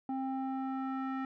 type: tone with low-pass filter sweep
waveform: square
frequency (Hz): 265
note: C4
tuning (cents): +22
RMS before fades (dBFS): -36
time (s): 0.09-1.25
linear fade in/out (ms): 2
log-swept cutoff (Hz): 750 to 1600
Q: 2.2
effects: none